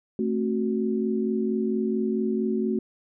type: chord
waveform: sine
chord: F# diminished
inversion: first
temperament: just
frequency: 222 / 266.4 / 370 Hz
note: A3 / C4 / F#4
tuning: +16 / +31 / 0 cents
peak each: -25 / -31 / -27 dBFS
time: 0.19-2.79 s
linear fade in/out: 2 ms
effects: none

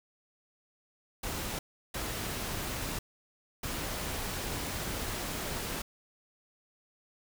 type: noise bursts at uneven times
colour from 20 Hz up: pink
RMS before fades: -36 dBFS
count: 3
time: 1.23-1.59 / 1.94-2.99 / 3.63-5.82 s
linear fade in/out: 5 ms
effects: none

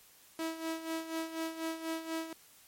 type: tone with tremolo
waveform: sawtooth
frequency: 324.5 Hz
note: E4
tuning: 27 cents flat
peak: -29 dBFS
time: 0.39-2.33 s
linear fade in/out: 2 ms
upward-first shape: sine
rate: 4.1 Hz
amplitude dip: 70%
effects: white hiss -60 dBFS RMS until 2.67 s + MP3 64 kbps

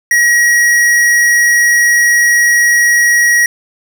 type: tone with hard clipping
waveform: sine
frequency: 1904 Hz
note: A#6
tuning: 36 cents sharp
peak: -8 dBFS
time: 0.11-3.46 s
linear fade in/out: 2 ms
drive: 15 dB
effects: none

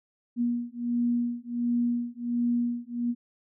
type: beating tone pair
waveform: sine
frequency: 238.7 / 240.1 Hz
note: A#3 / B3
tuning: +41 / -49 cents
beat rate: 1.4 Hz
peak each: -28 dBFS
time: 0.36-3.15 s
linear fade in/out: 50 ms
effects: none

